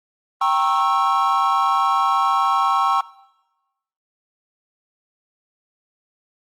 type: chord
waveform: triangle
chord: G diminished seventh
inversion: none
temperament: equal with one note detuned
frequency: 784 / 932.3 / 1091.6 / 1318.5 Hz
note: G5 / Bb5 / Db6 / Fb6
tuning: 0 / 0 / -27 / 0 cents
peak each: -20 / -22 / -17 / -21 dBFS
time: 0.41-3.01 s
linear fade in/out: 5 ms
effects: noise-tail reverb RT60 1.0 s tail -20 dB re dry + Opus 24 kbps